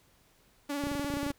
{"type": "tone with vibrato", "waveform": "sawtooth", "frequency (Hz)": 285.4, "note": "D4", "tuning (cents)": -49, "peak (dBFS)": -28, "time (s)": [0.69, 1.32], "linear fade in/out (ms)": 10, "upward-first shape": "triangle", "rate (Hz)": 19, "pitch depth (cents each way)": 42}
{"type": "clicks", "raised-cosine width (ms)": 3, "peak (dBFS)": -25, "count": 12, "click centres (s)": [0.838, 0.87, 0.916, 0.952, 0.996, 1.046, 1.102, 1.139, 1.17, 1.231, 1.265, 1.304]}
{"effects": ["pink hiss -65 dBFS RMS until 1.38 s"]}